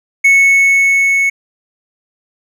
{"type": "tone with level ramp", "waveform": "triangle", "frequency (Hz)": 2206, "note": "C#7", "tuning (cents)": -9, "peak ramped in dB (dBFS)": [-3, -8], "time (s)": [0.24, 1.3], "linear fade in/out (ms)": 10, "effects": []}